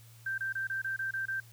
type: tone bursts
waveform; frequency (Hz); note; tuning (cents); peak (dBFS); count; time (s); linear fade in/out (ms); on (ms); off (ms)
sine; 1568; G6; 0; -31; 8; 0.26-1.402; 5; 120; 26
effects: added 114 Hz sine -53 dBFS peak until 1.52 s + white hiss -60 dBFS RMS until 1.52 s